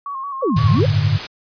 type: tone with vibrato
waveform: sine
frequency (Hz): 1099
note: C#6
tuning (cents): -15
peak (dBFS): -24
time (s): 0.06-0.8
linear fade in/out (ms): 2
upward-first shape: square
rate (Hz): 5.7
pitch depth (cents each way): 46
type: exponential two-way sweep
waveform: sine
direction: down then up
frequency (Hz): 587.3 to 80.8 to 587.3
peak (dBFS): -15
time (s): 0.42-0.86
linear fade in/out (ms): 10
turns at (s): 0.64
type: chord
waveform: sine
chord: G suspended second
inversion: none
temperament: equal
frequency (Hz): 98 / 110 / 146.83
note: G2 / A2 / D3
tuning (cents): 0 / 0 / 0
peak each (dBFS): -18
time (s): 0.56-1.18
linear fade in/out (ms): 10
type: noise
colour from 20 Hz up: white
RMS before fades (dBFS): -26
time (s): 0.56-1.27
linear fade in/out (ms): 10
effects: resampled to 11025 Hz